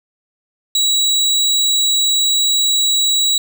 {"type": "tone", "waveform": "30% pulse", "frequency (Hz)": 3893, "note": "B7", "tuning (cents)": -26, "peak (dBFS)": -10, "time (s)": [0.75, 3.38], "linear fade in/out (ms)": 2, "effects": []}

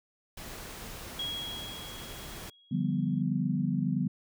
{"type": "noise", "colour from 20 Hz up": "pink", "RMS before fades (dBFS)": -43, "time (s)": [0.37, 2.5], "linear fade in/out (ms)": 5}
{"type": "tone with exponential decay", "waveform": "sine", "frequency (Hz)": 3306, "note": "G#7", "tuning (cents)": -9, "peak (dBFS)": -31, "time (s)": [1.19, 3.22], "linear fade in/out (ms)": 5, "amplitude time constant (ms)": 440}
{"type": "chord", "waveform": "sine", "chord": "G dominant seventh", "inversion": "second", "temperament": "equal", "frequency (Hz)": [146.83, 174.61, 196, 246.9], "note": ["D3", "F3", "G3", "B3"], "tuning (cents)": [0, 0, 0, 0], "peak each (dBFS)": -32, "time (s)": [2.71, 4.08], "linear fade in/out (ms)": 10}
{"effects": []}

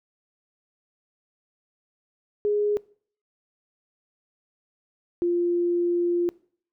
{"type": "tone pair in turn", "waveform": "sine", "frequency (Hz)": [415.3, 348], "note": ["G#4", "F4"], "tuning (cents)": [0, -6], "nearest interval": "minor third", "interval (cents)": 306, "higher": "first", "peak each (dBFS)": -20, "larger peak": "neither", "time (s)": [[2.45, 2.77], [5.22, 6.29]], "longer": "second", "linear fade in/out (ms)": 0, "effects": ["noise-tail reverb RT60 0.5 s tail -22 dB re dry"]}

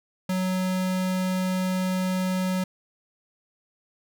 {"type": "tone", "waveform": "square", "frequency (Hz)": 185.4, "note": "F#3", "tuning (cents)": 4, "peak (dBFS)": -24, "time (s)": [0.29, 2.64], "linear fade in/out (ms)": 5, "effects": []}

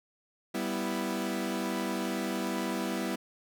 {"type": "chord", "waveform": "sawtooth", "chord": "E minor", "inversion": "first", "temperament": "equal", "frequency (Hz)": [196, 246.9, 329.6], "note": ["G3", "B3", "E4"], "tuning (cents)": [0, 0, 0], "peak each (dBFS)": -31, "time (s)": [0.54, 3.16], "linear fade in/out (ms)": 10, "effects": []}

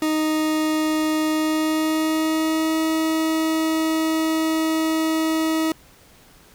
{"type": "tone with pitch glide", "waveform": "40% pulse", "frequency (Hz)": [311.1, 318.9], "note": ["D#4", "D#4"], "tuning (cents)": [0, 43], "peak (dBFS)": -18, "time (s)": [0.02, 5.72], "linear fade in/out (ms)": 2, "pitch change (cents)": 43, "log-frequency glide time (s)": [1.3, 2.81], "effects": ["pink hiss -51 dBFS RMS until 6.54 s"]}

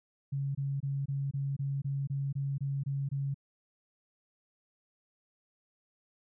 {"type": "tone bursts", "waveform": "sine", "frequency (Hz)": 138.6, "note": "C#3", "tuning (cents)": 0, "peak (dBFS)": -30, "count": 12, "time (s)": [0.32, 3.344], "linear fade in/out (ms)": 10, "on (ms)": 230, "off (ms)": 24, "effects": []}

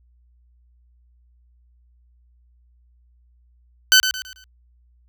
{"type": "tone with echo", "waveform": "15% pulse", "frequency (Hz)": 1518, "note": "F#6", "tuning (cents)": 44, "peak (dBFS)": -3, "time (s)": [3.92, 4], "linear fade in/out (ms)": 0, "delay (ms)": 110, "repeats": 4, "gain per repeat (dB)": -9, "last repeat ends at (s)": 4.44, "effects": ["added 60 Hz sine -54 dBFS peak until 5.08 s"]}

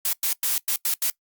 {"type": "noise bursts at uneven times", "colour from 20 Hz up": "blue", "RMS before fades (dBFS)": -23, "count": 6, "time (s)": [[0.05, 0.13], [0.23, 0.33], [0.43, 0.58], [0.68, 0.76], [0.85, 0.94], [1.02, 1.1]], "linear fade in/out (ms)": 2, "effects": ["noise-tail reverb RT60 0.1 s tail -21 dB re dry", "Opus 48 kbps"]}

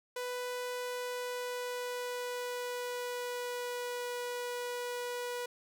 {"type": "tone with pitch glide", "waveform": "sawtooth", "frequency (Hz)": [495.3, 488.5], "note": ["B4", "B4"], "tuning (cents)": [5, -19], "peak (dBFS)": -32, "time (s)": [0.16, 5.46], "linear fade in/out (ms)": 5, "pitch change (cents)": -24, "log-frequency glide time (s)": [0.77, 4.13], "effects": []}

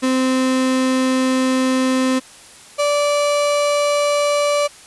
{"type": "tone pair in turn", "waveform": "35% pulse", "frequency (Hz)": [259.3, 582.1], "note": ["C4", "D5"], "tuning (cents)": [-15, -15], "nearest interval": "octave + major second", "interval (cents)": 1400, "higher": "second", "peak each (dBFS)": -13, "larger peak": "neither", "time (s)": [[0.02, 2.2], [2.78, 4.68]], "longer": "first", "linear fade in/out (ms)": 20, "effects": ["white hiss -42 dBFS RMS until 4.86 s", "resampled to 24000 Hz"]}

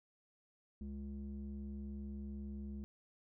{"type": "tone with low-pass filter", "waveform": "square", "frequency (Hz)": 69.4, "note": "C#2", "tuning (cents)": 3, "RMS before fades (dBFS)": -45, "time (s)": [0.81, 2.84], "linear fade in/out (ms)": 0, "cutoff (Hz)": 250, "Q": 9.7, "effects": []}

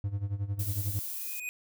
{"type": "tone with tremolo", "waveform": "triangle", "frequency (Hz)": 100.4, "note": "G2", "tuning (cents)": 42, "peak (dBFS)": -25, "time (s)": [0.04, 0.99], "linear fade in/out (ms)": 0, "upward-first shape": "sine", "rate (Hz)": 11, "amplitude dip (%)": 80}
{"type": "noise", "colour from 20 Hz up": "violet", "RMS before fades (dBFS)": -37, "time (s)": [0.59, 1.4], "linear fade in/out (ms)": 5}
{"type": "tone with exponential growth", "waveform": "square", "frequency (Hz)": 2489, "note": "D#7", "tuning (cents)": 0, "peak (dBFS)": -32, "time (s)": [1.05, 1.49], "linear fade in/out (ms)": 0, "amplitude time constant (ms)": 95}
{"effects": []}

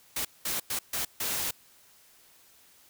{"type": "noise bursts at uneven times", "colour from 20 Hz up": "white", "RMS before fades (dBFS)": -31, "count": 5, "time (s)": [[0.16, 0.25], [0.45, 0.6], [0.7, 0.79], [0.93, 1.05], [1.2, 1.51]], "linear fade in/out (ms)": 5, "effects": ["white hiss -59 dBFS RMS until 2.89 s"]}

